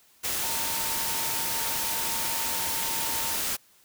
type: tone in noise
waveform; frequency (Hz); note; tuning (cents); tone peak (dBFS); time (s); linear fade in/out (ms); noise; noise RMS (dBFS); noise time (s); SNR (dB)
sine; 911; A#5; -40; -37; 0.42-3.37; 20; white; -29; 0.23-3.57; -11
effects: white hiss -60 dBFS RMS until 3.84 s